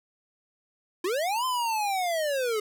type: linear two-way sweep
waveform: square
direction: up then down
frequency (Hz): 329.6 to 1039 to 414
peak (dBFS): -26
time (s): 1.04-2.6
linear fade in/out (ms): 5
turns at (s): 1.45
effects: none

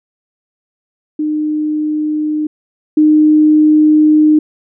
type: tone pair in turn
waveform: sine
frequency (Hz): 304.6 / 305.9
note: D#4 / D#4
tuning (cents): -37 / -29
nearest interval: unison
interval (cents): 8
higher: second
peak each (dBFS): -13 / -5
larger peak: second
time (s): 1.19-2.47 / 2.97-4.39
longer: second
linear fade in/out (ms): 5
effects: none

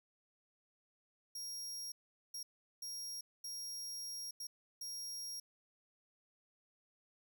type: tone bursts at uneven times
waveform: sawtooth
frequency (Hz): 5600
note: F8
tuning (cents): +4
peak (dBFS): -40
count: 6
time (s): 1.35-1.92 / 2.34-2.43 / 2.82-3.21 / 3.44-4.31 / 4.4-4.47 / 4.81-5.4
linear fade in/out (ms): 5
effects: none

